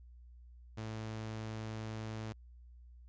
sawtooth tone, 110 Hz, A2, in tune, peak -36 dBFS, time 0.77-2.33 s, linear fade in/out 10 ms, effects added 60 Hz sine -53 dBFS peak until 3.08 s + resampled to 16000 Hz

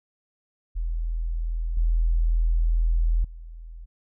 sine tone with level steps, 41.2 Hz, E1, in tune, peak -24 / -18 / -37 dBFS, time 0.75-3.86 s, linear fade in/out 20 ms, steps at 1.77 / 3.24 s, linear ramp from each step 5 ms, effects none

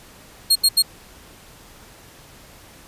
sawtooth tone bursts, 4263 Hz, C8, 32 cents sharp, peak -9 dBFS, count 3, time 0.5-0.824 s, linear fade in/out 10 ms, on 56 ms, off 78 ms, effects pink hiss -46 dBFS RMS until 2.87 s + resampled to 32000 Hz

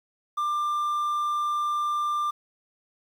triangle tone, 1190 Hz, D6, 22 cents sharp, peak -22 dBFS, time 0.37-2.31 s, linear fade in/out 10 ms, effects 9-bit

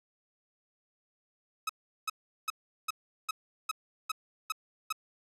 sawtooth tone bursts, 1279 Hz, D#6, 47 cents sharp, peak -26 dBFS, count 9, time 1.67-4.926 s, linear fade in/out 5 ms, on 24 ms, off 380 ms, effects resampled to 32000 Hz

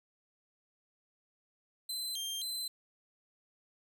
sawtooth tone with vibrato, 3595 Hz, A7, 36 cents sharp, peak -33 dBFS, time 1.89-2.68 s, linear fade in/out 5 ms, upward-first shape square, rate 1.9 Hz, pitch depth 210 cents each way, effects none

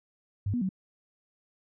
sine tone with pitch steps, 99.9 / 242.9 / 188.5 Hz, G2 / B3 / F#3, +33 / -29 / +32 cents, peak -26 dBFS, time 0.46-0.691 s, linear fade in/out 5 ms, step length 77 ms, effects none

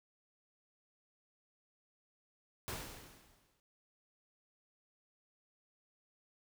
pink noise with exponential decay, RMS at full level -40 dBFS, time 2.68-3.6 s, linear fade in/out 0 ms, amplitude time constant 200 ms, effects none

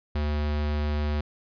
square tone, 74.4 Hz, D2, 23 cents sharp, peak -25 dBFS, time 0.15-1.21 s, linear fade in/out 5 ms, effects resampled to 11025 Hz

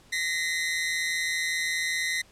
sawtooth tone pair together, 1872 / 2037 Hz, A#6 / C7, +7 / -47 cents, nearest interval minor second, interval 146 cents, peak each -26 / -25 dBFS, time 0.12-2.22 s, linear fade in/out 10 ms, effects pink hiss -57 dBFS RMS until 2.31 s + low-pass 10000 Hz 12 dB/octave

